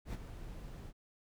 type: noise with ADSR envelope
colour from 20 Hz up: brown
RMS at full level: -37 dBFS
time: 0.05-0.93 s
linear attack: 87 ms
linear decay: 23 ms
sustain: -10 dB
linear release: 49 ms
effects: none